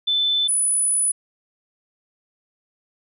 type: tone pair in turn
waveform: sine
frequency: 3520 / 9935 Hz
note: A7 / D#9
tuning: 0 / -4 cents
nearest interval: octave + tritone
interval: 1796 cents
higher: second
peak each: -17 dBFS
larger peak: neither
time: 0.07-0.48 / 0.48-1.12 s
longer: second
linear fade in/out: 10 ms
effects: none